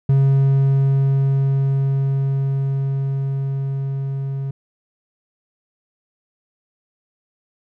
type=tone with level ramp; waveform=triangle; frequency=136.5 Hz; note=C#3; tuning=26 cents flat; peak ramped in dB=-9 to -20 dBFS; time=0.09-4.51 s; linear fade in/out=5 ms; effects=none